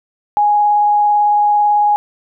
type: tone with vibrato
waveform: sine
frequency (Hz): 830.6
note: G#5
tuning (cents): 0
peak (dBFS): -9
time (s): 0.37-1.96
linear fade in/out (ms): 0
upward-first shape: sine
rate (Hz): 18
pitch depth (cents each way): 8
effects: none